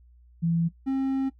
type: tone pair in turn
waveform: sine / triangle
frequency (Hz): 167.4 / 267.8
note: E3 / C4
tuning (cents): +27 / +40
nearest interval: minor sixth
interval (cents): 813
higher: second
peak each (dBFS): -21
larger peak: neither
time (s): 0.42-0.69 / 0.86-1.3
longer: second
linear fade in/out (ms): 20
effects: noise-tail reverb RT60 0.1 s tail -17 dB re dry + added 60 Hz sine -52 dBFS peak until 1.39 s